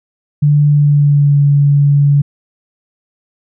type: tone with pitch glide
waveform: sine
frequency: 146.83 to 142.98 Hz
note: D3 to D3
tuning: 0 to -46 cents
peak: -6 dBFS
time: 0.42-2.22 s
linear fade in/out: 10 ms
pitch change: -46 cents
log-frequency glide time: 0.68-1.38 s
effects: none